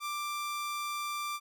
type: tone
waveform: sawtooth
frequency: 1180 Hz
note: D6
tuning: 8 cents sharp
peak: -30 dBFS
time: 0-1.4 s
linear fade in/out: 50 ms
effects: none